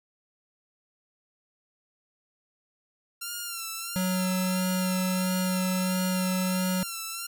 5% pulse tone with vibrato, 1371 Hz, F6, 32 cents flat, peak -22 dBFS, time 3.21-7.27 s, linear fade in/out 10 ms, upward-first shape sine, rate 1.5 Hz, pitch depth 61 cents each way
square tone, 185 Hz, F#3, in tune, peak -26 dBFS, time 3.96-6.83 s, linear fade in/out 0 ms
effects none

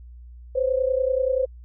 sine tone pair together, 511.6 / 542 Hz, C5 / C#5, -39 / -39 cents, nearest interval minor second, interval 100 cents, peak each -21 / -24 dBFS, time 0.55-1.46 s, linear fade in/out 10 ms, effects added 60 Hz sine -40 dBFS peak until 1.64 s

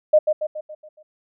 sine tone with echo, 613 Hz, D#5, 26 cents flat, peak -9 dBFS, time 0.13-0.19 s, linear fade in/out 10 ms, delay 140 ms, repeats 6, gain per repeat -6 dB, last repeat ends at 1.03 s, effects none

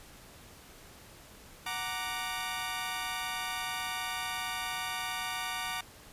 15% pulse chord, Gb augmented, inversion none, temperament equal, 740 / 932.3 / 1174.7 Hz, Gb5 / Bb5 / D6, 0 / 0 / 0 cents, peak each -32 dBFS, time 1.66-5.81 s, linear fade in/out 5 ms, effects pink hiss -53 dBFS RMS until 6.12 s + resampled to 32000 Hz

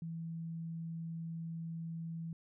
sine tone, 164.81 Hz, E3, in tune, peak -39 dBFS, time 0.02-2.33 s, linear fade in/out 2 ms, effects none

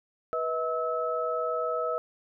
sine tone cluster, 490 / 638 / 1297 Hz, B4 / D#5 / E6, -14 / +43 / -28 cents, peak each -31 dBFS, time 0.33-1.98 s, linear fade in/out 0 ms, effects none

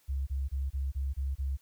sine tone bursts, 68 Hz, C#2, 33 cents flat, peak -29 dBFS, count 7, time 0.08-1.572 s, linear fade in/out 20 ms, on 190 ms, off 27 ms, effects white hiss -67 dBFS RMS until 1.61 s

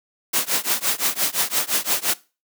white noise with tremolo, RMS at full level -18 dBFS, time 0.33-2.14 s, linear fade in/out 10 ms, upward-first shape triangle, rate 5.8 Hz, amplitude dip 100%, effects noise-tail reverb RT60 0.3 s tail -20 dB re dry + high-pass 200 Hz 12 dB/octave

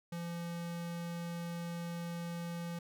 square tone, 170.7 Hz, F3, 39 cents flat, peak -39 dBFS, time 0.12-2.79 s, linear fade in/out 5 ms, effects none

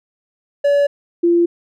triangle / sine tone pair in turn, 571 / 343.3 Hz, D5 / F4, -49 / -30 cents, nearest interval major sixth, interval 881 cents, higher first, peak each -9 / -10 dBFS, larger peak first, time 0.64-0.87 / 1.23-1.46 s, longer neither, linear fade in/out 10 ms, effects none

